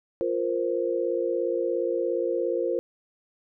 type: chord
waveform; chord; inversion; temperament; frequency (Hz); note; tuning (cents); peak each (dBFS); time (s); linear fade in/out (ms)
sine; F suspended fourth; none; equal; 349.2 / 466.2 / 523.3; F4 / Bb4 / C5; 0 / 0 / 0; -28 / -28 / -28; 0.21-2.79; 0
effects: none